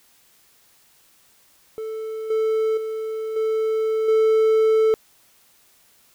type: tone with level steps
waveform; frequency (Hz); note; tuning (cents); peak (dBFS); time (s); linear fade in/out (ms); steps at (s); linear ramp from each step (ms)
triangle; 440; A4; 0; -25 / -16 / -23 / -17 / -12; 1.78-4.94; 0; 2.3 / 2.77 / 3.36 / 4.08; 5
effects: white hiss -57 dBFS RMS until 6.14 s